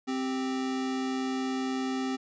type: tone pair together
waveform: square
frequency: 261.7 / 392.1 Hz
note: C4 / G4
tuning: 0 / 0 cents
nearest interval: perfect fifth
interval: 700 cents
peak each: -30 / -38 dBFS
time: 0.07-2.17 s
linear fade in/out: 20 ms
effects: resampled to 16000 Hz